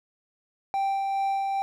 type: tone with tremolo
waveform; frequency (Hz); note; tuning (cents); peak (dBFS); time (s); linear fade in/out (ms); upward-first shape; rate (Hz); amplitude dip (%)
triangle; 784; G5; 0; -21; 0.74-1.62; 0; sine; 2.4; 25
effects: none